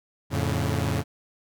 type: chord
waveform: sawtooth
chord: F augmented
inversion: none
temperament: equal with one note detuned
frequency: 87.31 / 110 / 140.69 Hz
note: F2 / A2 / C#3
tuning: 0 / 0 / +26 cents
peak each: -24 dBFS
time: 0.3-1.04 s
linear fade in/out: 50 ms
effects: none